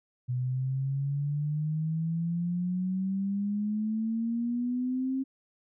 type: exponential sweep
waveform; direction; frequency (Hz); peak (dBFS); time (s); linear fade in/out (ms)
sine; up; 123.8 to 267.8; -27; 0.28-5.24; 20
effects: none